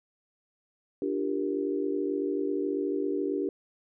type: chord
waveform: sine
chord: G minor seventh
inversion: second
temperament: equal with one note detuned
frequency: 293.7 / 344.6 / 392 / 466.2 Hz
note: D4 / F4 / G4 / Bb4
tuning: 0 / -23 / 0 / 0 cents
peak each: -31 / -36 / -30 / -36 dBFS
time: 1.02-3.49 s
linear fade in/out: 2 ms
effects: none